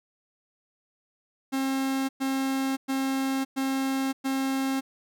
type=tone bursts; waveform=45% pulse; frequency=267.9 Hz; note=C4; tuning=41 cents sharp; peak=-25 dBFS; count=5; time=1.52-4.81 s; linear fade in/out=20 ms; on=570 ms; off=110 ms; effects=none